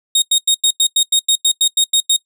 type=tone bursts; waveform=25% pulse; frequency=3729 Hz; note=A#7; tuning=in tune; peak=-6 dBFS; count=13; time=0.15-2.165 s; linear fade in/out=5 ms; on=71 ms; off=91 ms; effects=noise-tail reverb RT60 0.1 s tail -23 dB re dry